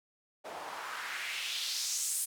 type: noise with band-pass filter sweep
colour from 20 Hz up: white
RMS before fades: -37 dBFS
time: 0.44-2.26 s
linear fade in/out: 20 ms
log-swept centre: 600 to 10000 Hz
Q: 2.2
effects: none